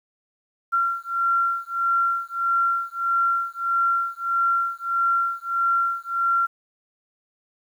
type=beating tone pair; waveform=sine; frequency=1370 / 1371.6 Hz; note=F6 / F6; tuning=-34 / -32 cents; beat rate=1.6 Hz; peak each=-23 dBFS; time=0.72-6.47 s; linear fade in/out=20 ms; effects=9-bit